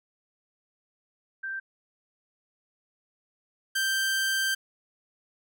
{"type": "tone pair in turn", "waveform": ["sine", "sawtooth"], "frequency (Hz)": [1568, 1568], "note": ["G6", "G6"], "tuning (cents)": [0, 0], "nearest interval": "unison", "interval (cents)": 0, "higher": "neither", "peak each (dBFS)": [-31, -21], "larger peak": "second", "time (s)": [[1.43, 1.6], [3.75, 4.55]], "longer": "second", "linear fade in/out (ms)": 10, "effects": []}